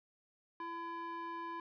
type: tone with band-pass filter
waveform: square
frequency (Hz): 336.5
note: E4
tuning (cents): +36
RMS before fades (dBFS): -43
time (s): 0.6-1.6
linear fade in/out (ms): 2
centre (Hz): 1100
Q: 2.2
effects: resampled to 11025 Hz + 13-bit